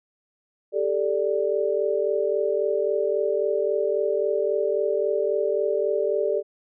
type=chord; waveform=sine; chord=G suspended second; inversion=none; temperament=equal with one note detuned; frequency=396.3 / 440 / 587.3 Hz; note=G4 / A4 / D5; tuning=+19 / 0 / 0 cents; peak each=-25 dBFS; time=0.72-6.43 s; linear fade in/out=50 ms; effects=none